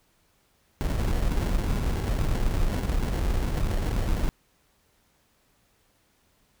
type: noise with sample-and-hold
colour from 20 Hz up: brown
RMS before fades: -25 dBFS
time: 0.81-4.29 s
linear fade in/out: 0 ms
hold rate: 1225 Hz
effects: pink hiss -66 dBFS RMS until 6.6 s